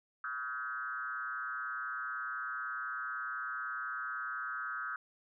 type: tone with frequency modulation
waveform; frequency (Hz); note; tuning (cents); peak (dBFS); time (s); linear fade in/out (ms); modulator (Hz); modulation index
sine; 1406; F6; +11; -36; 0.24-4.96; 2; 130; 1.5
effects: none